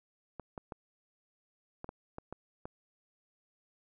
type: clicks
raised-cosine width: 1 ms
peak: -27 dBFS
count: 8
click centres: 0.397 / 0.578 / 0.722 / 1.844 / 1.891 / 2.184 / 2.326 / 2.655 s
effects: none

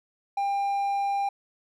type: tone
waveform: triangle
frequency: 798 Hz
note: G5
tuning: 31 cents sharp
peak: -22 dBFS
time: 0.37-1.29 s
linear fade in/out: 5 ms
effects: none

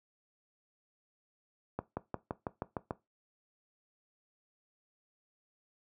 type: accelerating click train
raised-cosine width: 1 ms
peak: -20 dBFS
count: 8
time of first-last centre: 1.79-2.908 s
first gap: 180 ms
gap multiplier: 0.96
effects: noise-tail reverb RT60 0.2 s tail -17 dB re dry + high-pass 80 Hz 12 dB/octave

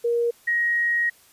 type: tone pair in turn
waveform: sine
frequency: 471.7 / 1886.8 Hz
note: A#4 / A#6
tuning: +20 / +20 cents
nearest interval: 2 octaves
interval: 2400 cents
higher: second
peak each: -19 dBFS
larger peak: neither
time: 0.04-0.31 / 0.47-1.1 s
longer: second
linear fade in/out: 10 ms
effects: white hiss -55 dBFS RMS until 1.32 s + resampled to 32000 Hz

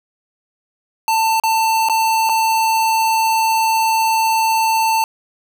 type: tone with dropouts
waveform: square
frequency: 892 Hz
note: A5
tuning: 23 cents sharp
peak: -14 dBFS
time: 1.08-5.04 s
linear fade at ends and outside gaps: 1 ms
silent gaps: 1.399-1.436 / 1.887-1.897 / 2.291-2.295 s
effects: none

